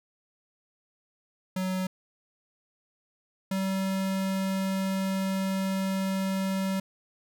square tone pair in turn, 186.4 / 191.86 Hz, F#3 / G3, +13 / -37 cents, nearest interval unison, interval 50 cents, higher second, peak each -28 / -27 dBFS, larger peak second, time 1.56-1.87 / 3.51-6.8 s, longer second, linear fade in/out 5 ms, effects none

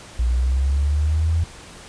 sine linear sweep, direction up, 58.27 to 83.9 Hz, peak -16 dBFS, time 0.19-1.44 s, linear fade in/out 5 ms, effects pink hiss -41 dBFS RMS until 1.88 s + resampled to 22050 Hz

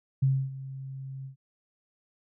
sine tone with ADSR envelope, 134.2 Hz, C3, 44 cents sharp, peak -19 dBFS, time 0.22-1.36 s, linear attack 10 ms, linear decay 270 ms, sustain -17 dB, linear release 110 ms, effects none

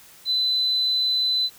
sine tone, 4017 Hz, B7, 29 cents sharp, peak -19 dBFS, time 0.25-1.5 s, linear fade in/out 50 ms, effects white hiss -49 dBFS RMS until 1.58 s

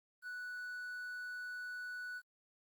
triangle tone with quantisation, 1480 Hz, F#6, in tune, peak -40 dBFS, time 0.22-2.22 s, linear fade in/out 50 ms, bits 11, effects Opus 32 kbps

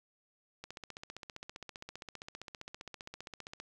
click train, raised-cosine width 0.2 ms, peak -27 dBFS, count 46, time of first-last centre 0.64-3.601 s, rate 15.2 Hz, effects 10-bit

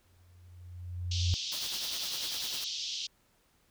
sine tone with exponential growth, 88.7 Hz, F2, 27 cents sharp, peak -24 dBFS, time 0.05-1.34 s, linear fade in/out 0 ms, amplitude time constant 280 ms
pink band-pass noise, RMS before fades -37 dBFS, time 1.11-3.07 s, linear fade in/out 5 ms, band 3000 to 6000 Hz, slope 48 dB/octave
white noise with tremolo, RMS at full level -39 dBFS, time 1.52-2.64 s, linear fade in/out 0 ms, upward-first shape triangle, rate 10 Hz, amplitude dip 70%
effects pink hiss -69 dBFS RMS until 3.7 s

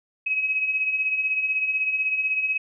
sine beating tone pair, 2536 / 2552 Hz, D#7 / D#7, +32 / +43 cents, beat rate 16 Hz, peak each -30 / -22 dBFS, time 0.26-2.58 s, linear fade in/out 10 ms, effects none

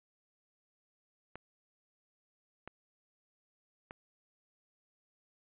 clicks, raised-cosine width 0.5 ms, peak -29 dBFS, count 3, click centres 1.356 / 2.676 / 3.909 s, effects resampled to 8000 Hz

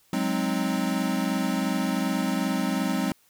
square chord, Ab dominant seventh, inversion third, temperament equal, 185 / 207.7 / 261.6 / 311.1 Hz, Gb3 / Ab3 / C4 / Eb4, 0 / 0 / 0 / 0 cents, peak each -30 / -30 / -29 / -33 dBFS, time 0.13-3.12 s, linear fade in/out 2 ms, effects white hiss -62 dBFS RMS until 3.29 s

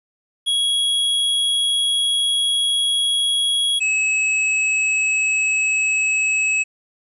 square tone pair in turn, 3322 / 2578 Hz, G#7 / E7, 0 / -39 cents, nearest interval major third, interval 439 cents, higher first, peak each -17 dBFS, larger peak neither, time 0.46-3.8 / 3.8-6.64 s, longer first, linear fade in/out 20 ms, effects resampled to 24000 Hz + 9-bit

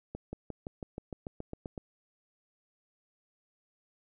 accelerating click train, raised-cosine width 2 ms, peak -25 dBFS, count 12, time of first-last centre 0.15-1.778 s, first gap 180 ms, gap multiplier 0.96, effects none

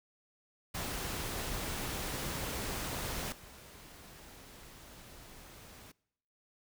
pink noise with level steps, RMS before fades -38 / -53 dBFS, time 0.74-5.92 s, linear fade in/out 10 ms, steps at 3.32 s, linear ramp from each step 2 ms, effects noise-tail reverb RT60 0.8 s tail -24 dB re dry

